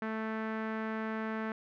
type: tone with low-pass filter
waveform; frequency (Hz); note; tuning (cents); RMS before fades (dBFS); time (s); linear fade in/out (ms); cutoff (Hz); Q
sawtooth; 220; A3; 0; -36; 0.02-1.52; 2; 1700; 2.3
effects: none